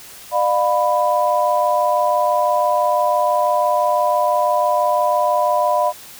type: tone cluster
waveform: sine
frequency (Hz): 602 / 708 / 990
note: D5 / F5 / B5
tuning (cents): +43 / +23 / +4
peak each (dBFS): -18 / -19 / -18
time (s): 0.31-5.93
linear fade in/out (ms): 50
effects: white hiss -39 dBFS RMS until 6.19 s